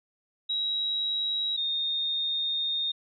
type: tone pair in turn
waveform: sine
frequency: 3850 / 3673 Hz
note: B7 / A#7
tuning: -45 / -26 cents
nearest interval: minor second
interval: 81 cents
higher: first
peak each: -26 dBFS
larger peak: neither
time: 0.49-1.57 / 1.57-2.92 s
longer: second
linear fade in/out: 10 ms
effects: none